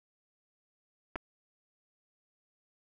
clicks, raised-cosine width 0.5 ms, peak -22 dBFS, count 2, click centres 1.157 / 1.16 s, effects none

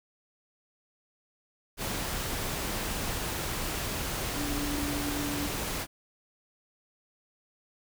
sine tone in noise, 289.9 Hz, D4, 22 cents flat, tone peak -33 dBFS, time 4.33-5.49 s, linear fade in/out 50 ms, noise pink, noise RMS -33 dBFS, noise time 1.77-5.87 s, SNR -3 dB, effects none

